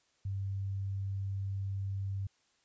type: tone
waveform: sine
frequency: 97.8 Hz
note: G2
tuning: 4 cents flat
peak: -33 dBFS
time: 0.25-2.27 s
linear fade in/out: 5 ms
effects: white hiss -72 dBFS RMS until 2.64 s + resampled to 16000 Hz